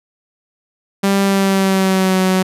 sawtooth tone with pitch glide, 196.9 to 187.03 Hz, G3 to F#3, +8 to +19 cents, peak -8 dBFS, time 1.03-2.43 s, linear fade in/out 10 ms, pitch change -89 cents, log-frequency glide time 1.23-2.19 s, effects resampled to 32000 Hz

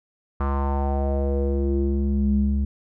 square tone with low-pass filter sweep, 69.3 Hz, C#2, in tune, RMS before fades -22 dBFS, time 0.4-2.65 s, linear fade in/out 5 ms, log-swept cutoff 1200 to 160 Hz, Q 4.2, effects none

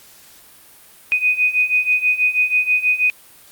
sine beating tone pair, 2489 / 2495.2 Hz, D#7 / D#7, 0 / +4 cents, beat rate 6.2 Hz, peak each -19 / -16 dBFS, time 1.12-3.1 s, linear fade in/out 0 ms, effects white hiss -46 dBFS RMS until 3.51 s + Opus 48 kbps

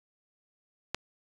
click, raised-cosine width 0.2 ms, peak -12 dBFS, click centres 0.946 s, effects resampled to 24000 Hz

